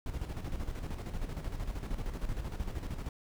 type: noise with tremolo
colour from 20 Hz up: brown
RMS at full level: -35 dBFS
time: 0.06-3.09 s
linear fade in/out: 2 ms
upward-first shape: square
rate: 13 Hz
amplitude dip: 55%
effects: none